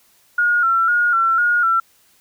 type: tone with vibrato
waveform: sine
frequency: 1392 Hz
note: F6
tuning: 6 cents flat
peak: -13 dBFS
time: 0.38-1.8 s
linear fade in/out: 5 ms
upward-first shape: square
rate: 2 Hz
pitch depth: 52 cents each way
effects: white hiss -56 dBFS RMS until 2.2 s